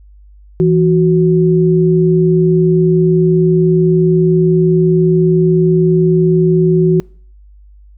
sine tone pair together, 164.81 / 369.3 Hz, E3 / F#4, 0 / -3 cents, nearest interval octave + major second, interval 1397 cents, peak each -10 dBFS, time 0.6-7 s, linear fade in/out 0 ms, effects noise-tail reverb RT60 0.5 s tail -26 dB re dry + added 50 Hz sine -38 dBFS peak until 7.97 s

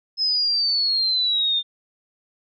sine exponential sweep, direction down, 5160 to 3600 Hz, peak -18 dBFS, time 0.17-1.63 s, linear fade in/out 50 ms, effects none

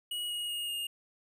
square tone with pitch steps, 2907 / 2884 / 2860 / 2837 Hz, F#7 / F#7 / F7 / F7, -31 / -45 / +41 / +27 cents, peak -34 dBFS, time 0.11-0.87 s, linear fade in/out 5 ms, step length 190 ms, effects none

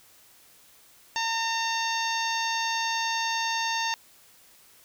harmonic tone, 910 Hz, A#5, 42 cents flat, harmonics 1 / 2 / 3 / 4 / 5 / 6 / 7, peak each -29 / -32 / -34 / -35 / -36 / -37 / -37 dBFS, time 1.16-3.94 s, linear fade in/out 0 ms, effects white hiss -56 dBFS RMS until 4.84 s

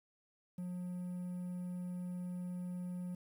triangle tone with quantisation, 179.2 Hz, F3, 45 cents sharp, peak -37 dBFS, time 0.58-3.15 s, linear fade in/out 5 ms, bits 11, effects none

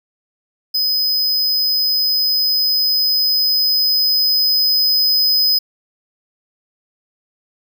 square tone with level ramp, 5030 Hz, D#8, 18 cents sharp, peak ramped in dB -15 to -12 dBFS, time 0.74-5.59 s, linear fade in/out 10 ms, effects none

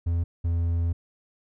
triangle tone pair in turn, 84.9 / 84.61 Hz, F2 / E2, -48 / +46 cents, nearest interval unison, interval 6 cents, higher first, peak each -20 dBFS, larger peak neither, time 0.06-0.24 / 0.44-0.93 s, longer second, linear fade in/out 10 ms, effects none

